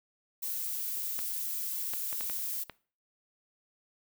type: noise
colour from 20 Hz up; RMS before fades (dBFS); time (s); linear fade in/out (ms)
violet; -35; 0.42-2.64; 10
type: clicks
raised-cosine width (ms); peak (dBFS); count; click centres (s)
0.3; -24; 6; 1.191 / 1.936 / 2.128 / 2.209 / 2.298 / 2.697
effects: noise-tail reverb RT60 0.4 s tail -20 dB re dry